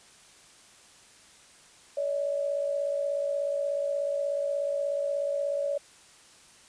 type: tone pair together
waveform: sine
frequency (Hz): 568.4 / 625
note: C#5 / D#5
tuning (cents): +43 / +8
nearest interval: major second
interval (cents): 165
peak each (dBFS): -27 / -34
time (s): 1.97-5.78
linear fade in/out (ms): 5
effects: white hiss -55 dBFS RMS until 6.68 s + resampled to 22050 Hz